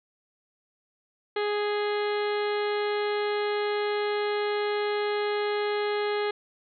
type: harmonic tone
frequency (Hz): 415.3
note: G#4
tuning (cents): 0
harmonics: 1 / 2 / 3 / 4 / 5 / 6 / 7 / 8 / 9 / 10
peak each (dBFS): -26 / -34 / -37 / -38 / -38 / -45 / -45 / -42 / -49 / -44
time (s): 1.36-6.31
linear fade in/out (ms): 5
effects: none